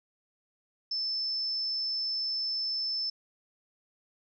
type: tone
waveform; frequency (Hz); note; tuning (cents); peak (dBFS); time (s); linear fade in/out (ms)
sine; 5274; E8; 0; -29; 0.91-3.1; 5
effects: none